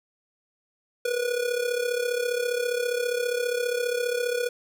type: tone with amplitude modulation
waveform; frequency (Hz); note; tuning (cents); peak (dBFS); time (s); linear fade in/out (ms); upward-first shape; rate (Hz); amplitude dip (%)
square; 486.1; B4; -28; -22; 1.05-4.49; 5; sine; 34.9; 70
effects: none